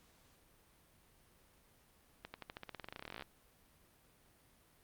accelerating click train, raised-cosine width 0.3 ms, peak -29 dBFS, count 25, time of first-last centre 2.25-3.223 s, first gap 90 ms, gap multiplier 0.92, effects pink hiss -68 dBFS RMS until 4.83 s + Opus 48 kbps

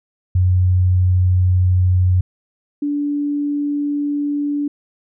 sine tone pair in turn, 91.3 / 289.9 Hz, F#2 / D4, -23 / -22 cents, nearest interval octave + minor sixth, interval 2001 cents, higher second, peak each -11 / -17 dBFS, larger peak first, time 0.35-2.21 / 2.82-4.68 s, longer neither, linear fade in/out 5 ms, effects none

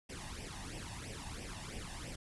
pink noise with flanger, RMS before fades -45 dBFS, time 0.09-2.16 s, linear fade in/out 10 ms, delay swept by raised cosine 0.36 to 1.13 ms, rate 3 Hz, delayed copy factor +0.75, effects resampled to 24000 Hz

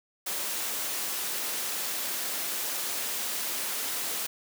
white high-pass noise, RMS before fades -32 dBFS, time 0.26-4.27 s, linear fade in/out 10 ms, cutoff 240 Hz, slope 12 dB/octave, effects none

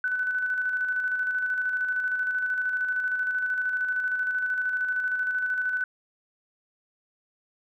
sine tone with tremolo, 1500 Hz, F#6, 23 cents sharp, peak -23 dBFS, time 0.04-5.84 s, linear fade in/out 2 ms, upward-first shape square, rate 13 Hz, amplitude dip 35%, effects none

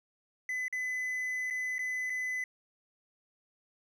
triangle tone with dropouts, 2011 Hz, B6, 31 cents sharp, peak -30 dBFS, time 0.49-2.44 s, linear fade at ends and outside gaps 2 ms, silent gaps 0.682-0.726 / 1.502-1.507 / 1.783-1.791 / 2.098-2.101 s, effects none

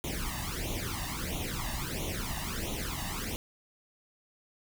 pink noise with flanger, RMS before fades -35 dBFS, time 0.04-3.36 s, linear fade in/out 0 ms, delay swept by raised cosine 0.3 to 1.09 ms, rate 1.5 Hz, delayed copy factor +0.85, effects none

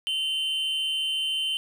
triangle tone pair together, 2794 / 3073 Hz, F7 / G7, 0 / -35 cents, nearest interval major second, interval 165 cents, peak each -31 / -24 dBFS, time 0.07-1.57 s, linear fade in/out 0 ms, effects none

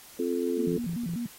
harmonic tone, 87 Hz, F2, 6 cents flat, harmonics 3 / 4 / 5, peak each -30 / -30 / -30 dBFS, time 0.19-0.78 s, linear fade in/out 5 ms
sine tone with vibrato, 201 Hz, G3, 44 cents sharp, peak -29 dBFS, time 0.57-1.27 s, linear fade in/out 10 ms, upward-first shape square, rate 5.1 Hz, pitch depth 290 cents each way
clicks, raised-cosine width 3 ms, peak -33 dBFS, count 9, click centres 0.679 / 0.723 / 0.79 / 0.842 / 0.894 / 0.933 / 1.036 / 1.092 / 1.136 s
effects white hiss -50 dBFS RMS until 1.38 s + AAC 48 kbps

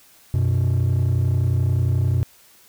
triangle tone pair together, 92.5 / 123.83 Hz, F#2 / B2, 0 / +5 cents, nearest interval perfect fourth, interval 505 cents, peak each -16 dBFS, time 0.34-2.23 s, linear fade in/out 0 ms, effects tanh soft clip ceiling -12 dBFS + white hiss -52 dBFS RMS until 2.68 s

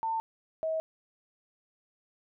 sine tone pair in turn, 898 / 639.6 Hz, A5 / D#5, +35 / +48 cents, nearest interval tritone, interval 587 cents, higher first, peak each -28 dBFS, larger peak neither, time 0.03-0.2 / 0.63-0.8 s, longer neither, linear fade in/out 0 ms, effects none

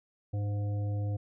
harmonic tone with a mistuned harmonic, 102.9 Hz, G#2, 16 cents flat, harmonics 1 / 3 / 5 / 7, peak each -29 / -44 / -45 / -50 dBFS, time 0.33-1.17 s, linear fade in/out 10 ms, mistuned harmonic 3, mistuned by -35 cents, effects none

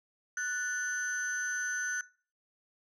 sine tone cluster, 1478 / 1759 / 6150 Hz, F#6 / A6 / G8, -2 / -1 / -34 cents, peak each -32 / -38 / -37 dBFS, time 0.37-2.01 s, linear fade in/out 2 ms, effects noise-tail reverb RT60 0.4 s tail -20 dB re dry + tanh soft clip ceiling -27 dBFS

